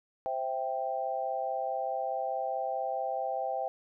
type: chord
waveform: sine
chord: C major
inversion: none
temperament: equal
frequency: 523.3 / 659.3 / 784 Hz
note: C5 / E5 / G5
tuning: 0 / 0 / 0 cents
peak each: -36 / -35 / -33 dBFS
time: 0.26-3.68 s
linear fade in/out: 0 ms
effects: none